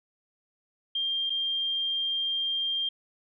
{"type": "tone with dropouts", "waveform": "sine", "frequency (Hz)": 3193, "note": "G7", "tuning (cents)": 31, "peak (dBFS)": -26, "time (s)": [0.95, 2.89], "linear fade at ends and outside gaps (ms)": 5, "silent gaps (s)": [1.297, 1.302], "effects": []}